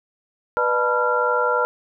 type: tone cluster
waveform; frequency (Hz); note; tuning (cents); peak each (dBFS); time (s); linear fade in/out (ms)
sine; 491.9 / 603 / 876 / 979 / 1379; B4 / D5 / A5 / B5 / F6; -7 / +46 / -8 / -15 / -22; -22 / -26 / -27 / -25 / -21; 0.57-1.65; 0
effects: none